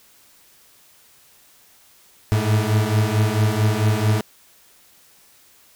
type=beating tone pair; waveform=40% pulse; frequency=104.9 / 109.4 Hz; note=G#2 / A2; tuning=+18 / -9 cents; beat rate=4.5 Hz; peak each=-19 / -18 dBFS; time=2.32-4.21 s; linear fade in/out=0 ms; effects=white hiss -53 dBFS RMS until 5.75 s